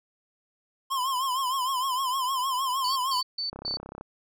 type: tone with vibrato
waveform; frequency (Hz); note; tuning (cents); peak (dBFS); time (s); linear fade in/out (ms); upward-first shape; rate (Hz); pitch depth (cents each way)
square; 1043; C6; -6; -26; 0.9-3.22; 20; triangle; 6.5; 110
type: tone bursts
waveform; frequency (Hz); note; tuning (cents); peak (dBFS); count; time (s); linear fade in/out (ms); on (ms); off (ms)
sine; 4520; C#8; +33; -28; 4; 2.84-3.77; 5; 120; 150
type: click train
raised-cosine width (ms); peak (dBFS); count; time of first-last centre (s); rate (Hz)
1; -25; 17; 3.53-4.01; 33.3
effects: none